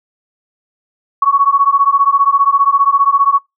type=beating tone pair; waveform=sine; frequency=1108.7 / 1123.7 Hz; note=C#6 / C#6; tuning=0 / +23 cents; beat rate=15 Hz; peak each=-11 dBFS; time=1.22-3.39 s; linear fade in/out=5 ms; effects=noise-tail reverb RT60 0.2 s tail -25 dB re dry